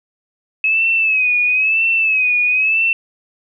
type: tone with vibrato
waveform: sine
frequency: 2567 Hz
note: E7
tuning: 47 cents flat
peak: -12 dBFS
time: 0.64-2.93 s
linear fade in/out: 2 ms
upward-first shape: sine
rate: 1 Hz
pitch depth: 81 cents each way
effects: none

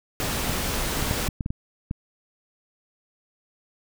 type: noise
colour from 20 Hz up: pink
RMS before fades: -27 dBFS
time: 0.2-1.28 s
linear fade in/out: 0 ms
type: clicks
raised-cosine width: 5 ms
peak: -15 dBFS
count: 8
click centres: 0.497 / 1.026 / 1.111 / 1.287 / 1.408 / 1.461 / 1.505 / 1.911 s
effects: none

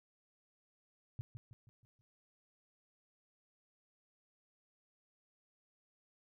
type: tone with echo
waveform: sine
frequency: 117.1 Hz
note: A#2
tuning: 8 cents sharp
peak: -37 dBFS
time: 1.19-1.21 s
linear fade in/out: 0 ms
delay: 160 ms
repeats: 5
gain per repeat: -7 dB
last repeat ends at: 2.01 s
effects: none

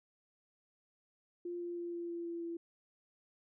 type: tone with pitch steps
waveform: sine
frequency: 349.2 / 347.2 / 345.2 / 343.2 / 341.2 / 339.3 / 337.3 Hz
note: F4 / F4 / F4 / F4 / F4 / F4 / E4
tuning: 0 / -10 / -20 / -30 / -40 / -50 / +40 cents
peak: -38 dBFS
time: 1.45-2.57 s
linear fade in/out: 5 ms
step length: 160 ms
effects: none

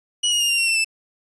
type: tone with pitch steps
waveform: sawtooth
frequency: 2922 / 2873 / 2826 / 2779 / 2733 / 2687 / 2643 Hz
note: F#7 / F7 / F7 / F7 / F7 / E7 / E7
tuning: -22 / +48 / +20 / -9 / -38 / +33 / +4 cents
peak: -14 dBFS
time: 0.23-0.846 s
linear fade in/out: 10 ms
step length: 88 ms
effects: resampled to 24000 Hz

